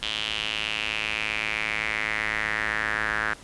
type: tone with band-pass filter sweep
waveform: square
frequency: 53.9 Hz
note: A1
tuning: 35 cents flat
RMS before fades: -28 dBFS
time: 0.02-3.34 s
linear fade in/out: 10 ms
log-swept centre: 3200 to 1600 Hz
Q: 4.5
effects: pink hiss -47 dBFS RMS until 3.43 s + resampled to 24000 Hz